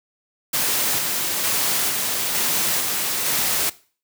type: noise with tremolo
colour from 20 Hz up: white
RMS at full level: -21 dBFS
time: 0.53-3.7 s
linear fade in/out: 10 ms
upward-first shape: square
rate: 1.1 Hz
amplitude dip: 25%
effects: noise-tail reverb RT60 0.4 s tail -19 dB re dry + high-pass 100 Hz 12 dB/octave